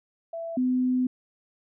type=tone pair in turn; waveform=sine; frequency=665 / 253.4 Hz; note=E5 / B3; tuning=+15 / +45 cents; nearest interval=octave + perfect fourth; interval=1670 cents; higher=first; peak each=-31 / -21 dBFS; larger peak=second; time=0.33-0.57 / 0.57-1.07 s; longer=second; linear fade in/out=5 ms; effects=none